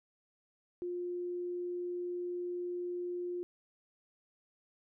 sine tone, 354 Hz, F4, 23 cents sharp, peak -35 dBFS, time 0.82-3.43 s, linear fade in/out 0 ms, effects none

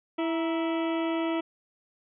harmonic tone with a mistuned harmonic, 329.1 Hz, E4, 3 cents flat, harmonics 1 / 2 / 3 / 4 / 6 / 7 / 8 / 9 / 10, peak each -27 / -33 / -37 / -39 / -43 / -44 / -45 / -46 / -47 dBFS, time 0.18-1.41 s, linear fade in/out 10 ms, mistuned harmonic 3, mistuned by -60 cents, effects none

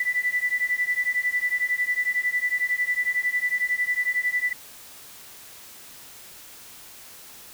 sine beating tone pair, 1975.5 / 1986.5 Hz, B6 / B6, 0 / +10 cents, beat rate 11 Hz, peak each -25 dBFS, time 0-4.53 s, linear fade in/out 5 ms, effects white hiss -45 dBFS RMS until 7.53 s

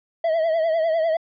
triangle tone with vibrato, 650 Hz, E5, 24 cents flat, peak -16 dBFS, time 0.24-1.17 s, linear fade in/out 5 ms, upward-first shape triangle, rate 10 Hz, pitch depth 81 cents each way, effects resampled to 11025 Hz

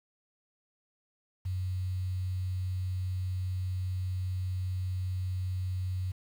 sine tone with quantisation, 92.5 Hz, F#2, in tune, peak -30 dBFS, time 1.45-6.12 s, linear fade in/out 10 ms, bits 9, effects none

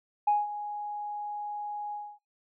sine tone with ADSR envelope, 830.6 Hz, G#5, in tune, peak -19 dBFS, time 0.27-2.19 s, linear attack 8 ms, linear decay 190 ms, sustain -14 dB, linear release 260 ms, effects noise-tail reverb RT60 0.2 s tail -23 dB re dry + tanh soft clip ceiling -16 dBFS

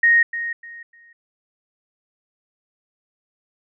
sine tone with echo, 1864.7 Hz, A#6, in tune, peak -11 dBFS, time 0.03-0.23 s, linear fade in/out 5 ms, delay 300 ms, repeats 3, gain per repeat -12 dB, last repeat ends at 1.13 s, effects none

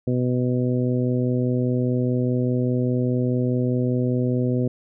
harmonic tone, 124.9 Hz, B2, 20 cents sharp, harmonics 1 / 2 / 3 / 4 / 5, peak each -22 / -23 / -28 / -29 / -36 dBFS, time 0.07-4.68 s, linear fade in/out 5 ms, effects none

